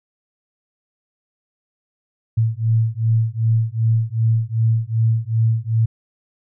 sine beating tone pair, 111.5 / 114.1 Hz, A2 / A#2, +23 / -37 cents, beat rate 2.6 Hz, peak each -18 dBFS, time 2.37-5.86 s, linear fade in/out 10 ms, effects none

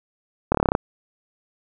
slowing click train, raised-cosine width 1 ms, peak -3 dBFS, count 9, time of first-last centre 0.52-0.751 s, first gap 26 ms, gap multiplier 1.03, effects none

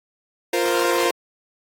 sawtooth chord, F suspended fourth, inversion none, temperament equal, 349.2 / 466.2 / 523.3 Hz, F4 / Bb4 / C5, 0 / 0 / 0 cents, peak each -18 / -19 / -19 dBFS, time 0.53-1.11 s, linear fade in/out 5 ms, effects AAC 48 kbps

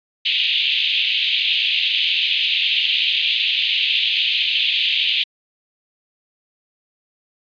pink band-pass noise, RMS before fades -19 dBFS, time 0.25-5.24 s, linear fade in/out 10 ms, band 2600 to 3700 Hz, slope 48 dB/octave, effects resampled to 11025 Hz

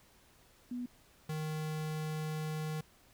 sine / square tone pair in turn, 245.4 / 155.26 Hz, B3 / D#3, -11 / -3 cents, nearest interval minor sixth, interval 792 cents, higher first, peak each -36 / -36 dBFS, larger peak neither, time 0.71-0.86 / 1.29-2.81 s, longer second, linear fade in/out 5 ms, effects pink hiss -64 dBFS RMS until 3.13 s

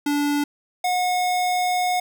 square tone pair in turn, 290 / 725.7 Hz, D4 / F#5, -22 / -34 cents, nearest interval octave + major third, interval 1588 cents, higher second, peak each -20 dBFS, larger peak neither, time 0.06-0.44 / 0.84-2 s, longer second, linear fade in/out 5 ms, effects none

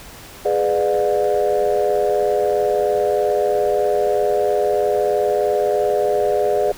sine chord, G# diminished seventh, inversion none, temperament just, 415.3 / 498.4 / 598 / 717.6 Hz, G#4 / B4 / D5 / F5, 0 / +16 / +31 / +47 cents, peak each -18 / -21 / -19 / -22 dBFS, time 0.45-6.72 s, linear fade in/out 5 ms, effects tanh soft clip ceiling -8 dBFS + pink hiss -39 dBFS RMS until 6.77 s

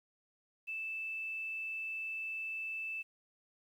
sine tone with quantisation, 2637 Hz, E7, in tune, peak -37 dBFS, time 0.67-3.03 s, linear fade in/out 20 ms, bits 11, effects none

